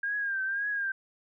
sine tone with vibrato, 1606 Hz, G6, 41 cents sharp, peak -28 dBFS, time 0.03-0.92 s, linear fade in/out 5 ms, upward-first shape triangle, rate 1.9 Hz, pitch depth 79 cents each way, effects none

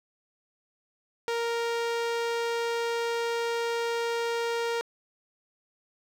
sawtooth tone, 466.2 Hz, A#4, in tune, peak -23 dBFS, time 1.28-4.81 s, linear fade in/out 0 ms, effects low-pass 6000 Hz 12 dB/octave + 9-bit

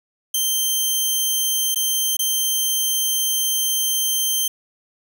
10% pulse tone with dropouts, 3136 Hz, G7, in tune, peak -10 dBFS, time 0.34-4.48 s, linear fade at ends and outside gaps 5 ms, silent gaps 1.746-1.758 / 2.169-2.191 s, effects 8-bit

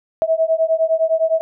sine beating tone pair, 642 / 651.8 Hz, E5 / E5, -46 / -20 cents, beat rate 9.8 Hz, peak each -17 dBFS, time 0.22-1.41 s, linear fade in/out 0 ms, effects none

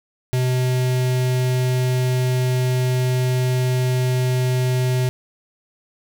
square tone with notch filter, 127.1 Hz, C3, 50 cents flat, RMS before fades -19 dBFS, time 0.33-5.09 s, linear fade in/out 0 ms, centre 1200 Hz, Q 1.7, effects none

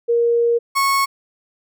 sine / 35% pulse tone pair in turn, 470 / 1100.6 Hz, A#4 / C#6, +14 / -13 cents, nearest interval octave + minor third, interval 1473 cents, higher second, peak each -13 dBFS, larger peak neither, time 0.08-0.59 / 0.75-1.06 s, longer first, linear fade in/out 20 ms, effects none

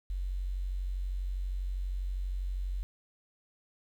sine tone with quantisation, 46.22 Hz, F#1, 1 cent flat, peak -31 dBFS, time 0.1-2.83 s, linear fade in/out 0 ms, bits 10, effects none

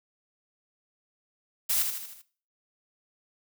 blue noise with echo, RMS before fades -26 dBFS, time 1.69-1.83 s, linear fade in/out 10 ms, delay 78 ms, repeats 5, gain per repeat -5 dB, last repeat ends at 2.22 s, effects noise-tail reverb RT60 0.4 s tail -17 dB re dry

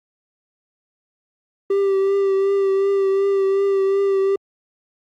triangle tone with vibrato, 392 Hz, G4, in tune, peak -13 dBFS, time 1.7-4.36 s, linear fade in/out 5 ms, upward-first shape triangle, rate 2.7 Hz, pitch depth 28 cents each way, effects Opus 32 kbps

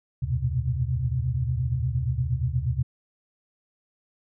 sine tone cluster, 74.3 / 87.5 / 114 / 122.1 / 130.6 Hz, D2 / F2 / A#2 / B2 / C3, +21 / +4 / -38 / -19 / -3 cents, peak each -30 / -33 / -34 / -27 / -28 dBFS, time 0.22-2.83 s, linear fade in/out 10 ms, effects none

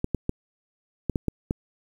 clicks, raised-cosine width 3 ms, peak -11 dBFS, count 7, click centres 0.044 / 0.147 / 0.294 / 1.097 / 1.158 / 1.283 / 1.509 s, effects 8-bit

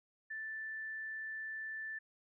sine tone, 1762 Hz, A6, 2 cents sharp, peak -40 dBFS, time 0.3-1.99 s, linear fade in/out 10 ms, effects none

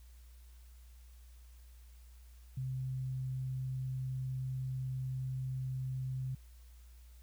sine tone, 130.2 Hz, C3, 8 cents flat, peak -35 dBFS, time 2.57-6.35 s, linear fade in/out 5 ms, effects added 60 Hz sine -53 dBFS peak until 7.22 s + white hiss -68 dBFS RMS until 7.22 s

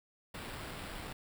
pink noise with sample-and-hold, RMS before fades -44 dBFS, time 0.34-1.13 s, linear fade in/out 5 ms, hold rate 6300 Hz, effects none

